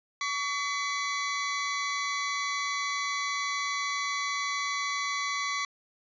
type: tone pair together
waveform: sawtooth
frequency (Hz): 1134 / 2021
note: C#6 / B6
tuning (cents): +39 / +39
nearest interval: minor seventh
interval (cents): 1000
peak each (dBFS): -27 / -29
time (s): 0.21-5.65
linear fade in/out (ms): 2
effects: resampled to 16000 Hz